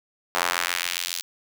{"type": "tone with high-pass filter sweep", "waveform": "square", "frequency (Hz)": 43.65, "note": "F1", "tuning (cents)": 0, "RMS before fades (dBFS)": -27, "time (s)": [0.35, 1.22], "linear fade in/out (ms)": 0, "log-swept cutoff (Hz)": [910, 4500], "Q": 1.1, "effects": []}